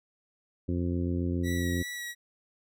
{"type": "harmonic tone", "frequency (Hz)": 87.31, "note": "F2", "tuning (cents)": 0, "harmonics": [1, 2, 3, 4, 5, 6], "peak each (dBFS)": [-30, -34, -32, -36, -45, -45], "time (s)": [0.68, 1.83], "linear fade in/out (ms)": 10}
{"type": "tone with vibrato", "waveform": "sawtooth", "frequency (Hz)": 1933, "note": "B6", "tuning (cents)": -38, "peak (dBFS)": -32, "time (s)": [1.43, 2.15], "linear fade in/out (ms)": 50, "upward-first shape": "sine", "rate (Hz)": 2.7, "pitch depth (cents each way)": 16}
{"effects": []}